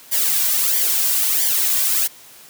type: noise with flanger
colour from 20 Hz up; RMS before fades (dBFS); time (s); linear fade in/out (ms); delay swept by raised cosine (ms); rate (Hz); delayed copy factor
blue; -18; 0.11-2.08; 20; 0.75 to 2.35; 1.5; -0.75
effects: white hiss -44 dBFS RMS until 2.49 s + high-pass 100 Hz 12 dB/octave